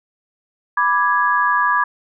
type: chord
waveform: sine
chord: G# diminished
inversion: first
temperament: equal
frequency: 987.8 / 1174.7 / 1661.2 Hz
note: B5 / D6 / G#6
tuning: 0 / 0 / 0 cents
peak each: -18 dBFS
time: 0.77-1.84 s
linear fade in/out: 5 ms
effects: none